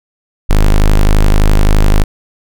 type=tone; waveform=square; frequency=25.85 Hz; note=G#0; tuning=7 cents flat; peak=-5 dBFS; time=0.49-2.04 s; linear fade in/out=10 ms; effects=none